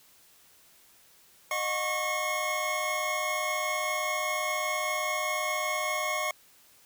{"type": "tone cluster", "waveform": "square", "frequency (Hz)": [615, 723, 1092, 1132, 2174], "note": ["D#5", "F#5", "C#6", "C#6", "C#7"], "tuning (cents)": [-20, -40, -26, 36, -34], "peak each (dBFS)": [-35, -39, -34, -40, -33], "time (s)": [1.51, 6.31], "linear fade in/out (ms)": 2, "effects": ["white hiss -59 dBFS RMS until 6.85 s"]}